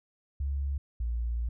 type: tone pair in turn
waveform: sine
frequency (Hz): 69.5 / 58.44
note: C#2 / A#1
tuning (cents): +5 / +5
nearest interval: minor third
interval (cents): 300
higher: first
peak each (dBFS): -28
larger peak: neither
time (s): 0.4-0.78 / 1-1.49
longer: second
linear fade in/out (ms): 5
effects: none